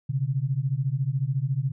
sine beating tone pair, 127.8 / 141.8 Hz, C3 / C#3, -40 / +40 cents, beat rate 14 Hz, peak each -26 dBFS, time 0.09-1.72 s, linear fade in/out 10 ms, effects none

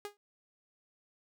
sawtooth tone with exponential decay, 411 Hz, G#4, 18 cents flat, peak -32 dBFS, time 0.05-0.17 s, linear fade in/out 0 ms, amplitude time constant 24 ms, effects none

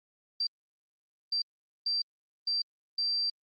sine tone bursts at uneven times, 4699 Hz, D8, in tune, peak -27 dBFS, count 5, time 0.4-0.47 / 1.32-1.42 / 1.86-2.02 / 2.47-2.62 / 2.98-3.3 s, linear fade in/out 5 ms, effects Opus 24 kbps

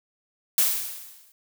blue noise with exponential decay, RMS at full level -18 dBFS, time 0.58-1.32 s, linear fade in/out 1 ms, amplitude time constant 160 ms, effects none

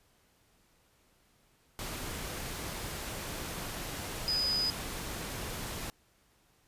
sine tone in noise, 4983 Hz, D#8, 2 cents sharp, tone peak -28 dBFS, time 4.28-4.7 s, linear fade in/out 0 ms, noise pink, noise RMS -39 dBFS, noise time 1.79-5.9 s, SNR +8 dB, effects pink hiss -68 dBFS RMS until 6.67 s + resampled to 32000 Hz

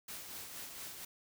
white noise with tremolo, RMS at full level -45 dBFS, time 0.08-1.05 s, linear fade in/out 5 ms, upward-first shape sine, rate 4.3 Hz, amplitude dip 40%, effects none

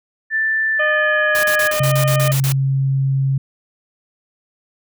sine tone with pitch glide, 1767 to 1673.6 Hz, A6 to G#6, +7 to +13 cents, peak -15 dBFS, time 0.3-1.73 s, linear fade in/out 50 ms, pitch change -94 cents, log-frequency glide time 0.72-1.39 s
harmonic tone, 610 Hz, D#5, 34 cents flat, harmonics 1 / 2 / 3 / 4 / 5, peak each -19 / -25 / -29 / -31 / -33 dBFS, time 0.79-2.32 s, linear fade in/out 10 ms
white noise bursts, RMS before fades -24 dBFS, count 10, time 1.35-2.521 s, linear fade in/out 0 ms, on 82 ms, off 39 ms
sine tone, 135.4 Hz, C#3, 40 cents flat, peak -14 dBFS, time 1.8-3.38 s, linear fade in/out 5 ms
effects none

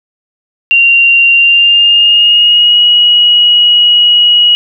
sine tone with pitch glide, 2767 to 2905 Hz, F7 to F#7, -17 to -32 cents, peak -3 dBFS, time 0.71-4.55 s, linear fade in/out 0 ms, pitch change +85 cents, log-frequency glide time 1.33-2.81 s, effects none

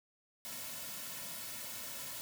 white noise with comb filter, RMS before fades -44 dBFS, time 0.45-2.21 s, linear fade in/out 0 ms, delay 2.5 ms, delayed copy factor -0.7, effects none

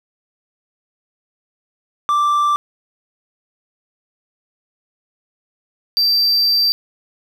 triangle tone pair in turn, 1174.7 / 4685 Hz, D6 / D8, 0 / -5 cents, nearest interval 2 octaves, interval 2395 cents, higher second, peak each -11 dBFS, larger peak neither, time 2.09-2.56 / 5.97-6.72 s, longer second, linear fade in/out 0 ms, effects none

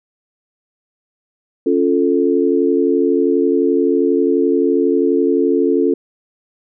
sine chord, Db augmented, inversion none, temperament equal, 277.2 / 349.2 / 440 Hz, Db4 / F4 / A4, 0 / 0 / 0 cents, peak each -16 dBFS, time 1.66-5.94 s, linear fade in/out 5 ms, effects none

